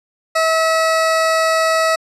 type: tone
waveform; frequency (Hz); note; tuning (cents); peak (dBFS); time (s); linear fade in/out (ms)
20% pulse; 646; E5; -35; -8; 0.35-1.96; 10
effects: low-pass 9000 Hz 12 dB/octave